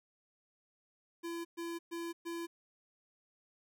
square tone bursts, 337.9 Hz, E4, 43 cents sharp, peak -39 dBFS, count 4, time 1.23-2.47 s, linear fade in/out 20 ms, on 220 ms, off 120 ms, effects 13-bit

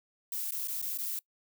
violet noise with dropouts, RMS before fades -35 dBFS, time 0.32-1.19 s, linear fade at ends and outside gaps 2 ms, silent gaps 0.509-0.52 / 0.674-0.682 / 0.816-0.825 / 0.975-0.986 s, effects noise-tail reverb RT60 0.1 s tail -23 dB re dry

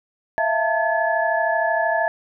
sine tone cluster, 655 / 688 / 893 / 1710 Hz, E5 / F5 / A5 / A6, -11 / -26 / +25 / -50 cents, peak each -22 / -24 / -24 / -23 dBFS, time 0.38-2.08 s, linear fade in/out 0 ms, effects none

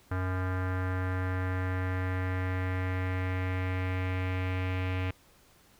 square tone with low-pass filter sweep, 92.5 Hz, F#2, in tune, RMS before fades -31 dBFS, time 0.11-5.11 s, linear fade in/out 5 ms, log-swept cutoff 1500 to 2500 Hz, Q 3.1, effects pink hiss -61 dBFS RMS until 5.79 s

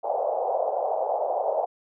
pink band-pass noise, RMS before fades -26 dBFS, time 0.03-1.66 s, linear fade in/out 20 ms, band 520 to 810 Hz, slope 48 dB/octave, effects none

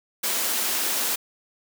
white high-pass noise, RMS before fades -25 dBFS, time 0.23-1.16 s, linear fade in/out 10 ms, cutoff 200 Hz, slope 48 dB/octave, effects none

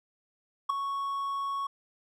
triangle tone with ADSR envelope, 1108.7 Hz, C#6, in tune, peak -18 dBFS, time 0.69-1.67 s, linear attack 11 ms, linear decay 4 ms, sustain -10 dB, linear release 6 ms, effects none

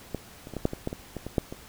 clicks, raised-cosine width 2 ms, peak -16 / -27 / -25 / -18 / -9 / -19 / -15 / -20 / -20 / -21 / -9 / -22 dBFS, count 12, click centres 0.147 / 0.471 / 0.537 / 0.567 / 0.654 / 0.734 / 0.874 / 0.929 / 1.167 / 1.266 / 1.382 / 1.525 s, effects pink hiss -49 dBFS RMS until 1.68 s

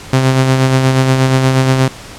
sawtooth tone with tremolo, 131.4 Hz, C3, 8 cents sharp, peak -3 dBFS, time 0.13-1.88 s, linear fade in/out 2 ms, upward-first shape sine, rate 8.4 Hz, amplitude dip 40%, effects pink hiss -32 dBFS RMS until 2.18 s + low-pass 9000 Hz 12 dB/octave

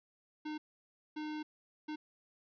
square tone bursts at uneven times, 305.2 Hz, D#4, 33 cents flat, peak -39 dBFS, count 3, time 0.45-0.58 / 1.16-1.43 / 1.88-1.96 s, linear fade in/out 10 ms, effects resampled to 11025 Hz

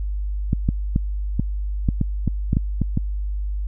clicks, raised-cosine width 5 ms, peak -6 dBFS, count 11, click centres 0.531 / 0.689 / 0.961 / 1.396 / 1.888 / 2.013 / 2.277 / 2.531 / 2.569 / 2.817 / 2.974 s, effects added 50 Hz sine -22 dBFS peak until 3.67 s

